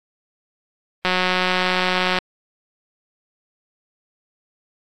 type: click train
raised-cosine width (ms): 0.3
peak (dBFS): -3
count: 209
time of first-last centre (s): 1.05-2.187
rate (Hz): 183
effects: AAC 64 kbps